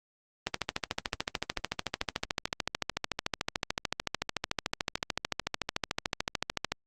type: click train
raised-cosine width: 0.2 ms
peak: -11 dBFS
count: 86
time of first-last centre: 0.47-6.72 s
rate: 13.6 Hz
effects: Opus 32 kbps